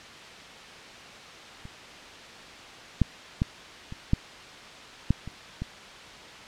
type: clicks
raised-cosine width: 5 ms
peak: -29 / -7 / -11 / -25 / -8 / -8 / -25 / -19 dBFS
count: 8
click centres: 1.654 / 3.017 / 3.419 / 3.924 / 4.134 / 5.106 / 5.276 / 5.62 s
effects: white hiss -44 dBFS RMS until 6.47 s + low-pass 4000 Hz 12 dB/octave